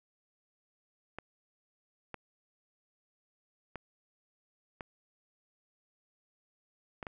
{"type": "clicks", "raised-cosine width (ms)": 0.5, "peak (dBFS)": -25, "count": 6, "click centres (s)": [1.186, 2.143, 3.757, 4.808, 7.028, 7.068], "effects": []}